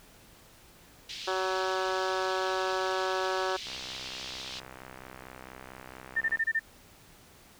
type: band-pass noise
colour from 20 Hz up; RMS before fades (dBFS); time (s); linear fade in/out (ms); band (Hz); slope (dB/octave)
pink; -41; 1.09-4.6; 5; 2800 to 5000; 24
type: harmonic tone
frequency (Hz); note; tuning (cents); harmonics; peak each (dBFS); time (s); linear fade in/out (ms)
187.6; F#3; +24; 2 / 3 / 4 / 5 / 6 / 7 / 8 / 9; -33 / -35 / -36 / -37 / -38 / -38 / -39 / -40; 1.27-3.57; 10
type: click train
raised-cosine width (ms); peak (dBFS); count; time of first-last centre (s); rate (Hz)
0.5; -29; 175; 3.67-6.372; 64.4
type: tone bursts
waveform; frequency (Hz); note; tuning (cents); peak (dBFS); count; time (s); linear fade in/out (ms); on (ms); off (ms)
sine; 1800; A6; +39; -24; 6; 6.16-6.595; 10; 50; 27
effects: pink hiss -56 dBFS RMS until 7.59 s